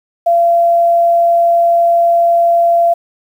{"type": "tone", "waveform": "sine", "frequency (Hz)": 683, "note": "F5", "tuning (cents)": -39, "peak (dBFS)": -7, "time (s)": [0.26, 2.94], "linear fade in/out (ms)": 10, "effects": ["7-bit"]}